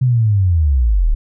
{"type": "linear sweep", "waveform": "sine", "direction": "down", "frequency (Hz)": [130.81, 32.7], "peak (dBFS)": -10, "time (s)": [0.01, 1.15], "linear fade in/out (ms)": 10, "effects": []}